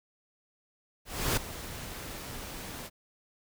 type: noise with ADSR envelope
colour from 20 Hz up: pink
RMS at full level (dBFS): -27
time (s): 1.05-2.9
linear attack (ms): 320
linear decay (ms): 6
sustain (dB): -14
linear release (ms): 41
effects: none